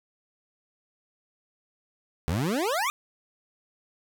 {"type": "exponential sweep", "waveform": "25% pulse", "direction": "up", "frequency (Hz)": [73.42, 1244.5], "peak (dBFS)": -21, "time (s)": [2.28, 2.9], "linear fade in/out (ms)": 0, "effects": []}